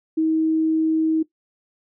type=tone; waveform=sine; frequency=318.3 Hz; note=D#4; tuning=39 cents sharp; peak=-16 dBFS; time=0.17-1.23 s; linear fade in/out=10 ms; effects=noise-tail reverb RT60 0.1 s tail -17 dB re dry